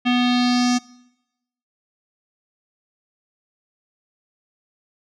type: tone with low-pass filter sweep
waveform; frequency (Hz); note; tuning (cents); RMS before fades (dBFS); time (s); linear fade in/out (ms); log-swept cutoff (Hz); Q
square; 246.3; B3; -5; -18; 0.05-0.79; 20; 3000 to 6100; 3.7
effects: noise-tail reverb RT60 0.9 s tail -22 dB re dry